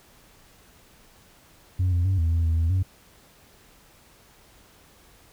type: tone with pitch steps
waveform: sine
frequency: 91.5 / 87.3 / 95.2 / 82 / 83.3 / 81.4 / 82.2 / 93.5 Hz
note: F#2 / F2 / F#2 / E2 / E2 / E2 / E2 / F#2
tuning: -19 / 0 / +50 / -9 / +19 / -21 / -4 / +19 cents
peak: -17 dBFS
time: 1.79-2.83 s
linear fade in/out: 10 ms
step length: 130 ms
effects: tanh soft clip ceiling -18 dBFS + pink hiss -55 dBFS RMS until 5.32 s